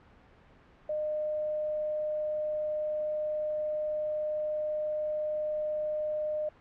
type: tone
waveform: sine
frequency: 609 Hz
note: D#5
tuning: 37 cents flat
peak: -29 dBFS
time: 0.89-6.49 s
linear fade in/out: 5 ms
effects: pink hiss -58 dBFS RMS until 6.6 s + low-pass 2000 Hz 12 dB/octave